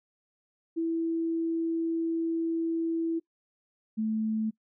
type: tone pair in turn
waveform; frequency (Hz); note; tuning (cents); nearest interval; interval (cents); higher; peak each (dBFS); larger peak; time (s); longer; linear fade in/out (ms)
sine; 329.6 / 218.8; E4 / A3; 0 / -9; perfect fifth; 709; first; -26; neither; 0.76-3.2 / 3.97-4.51; first; 20
effects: noise-tail reverb RT60 0.1 s tail -23 dB re dry